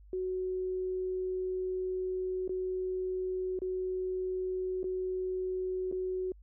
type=tone with dropouts; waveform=sine; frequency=370.6 Hz; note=F#4; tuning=3 cents sharp; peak=-31 dBFS; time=0.13-6.32 s; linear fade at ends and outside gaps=2 ms; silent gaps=2.478-2.493 / 3.59-3.618 / 4.831-4.841 / 5.915-5.924 s; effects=added 50 Hz sine -52 dBFS peak until 6.42 s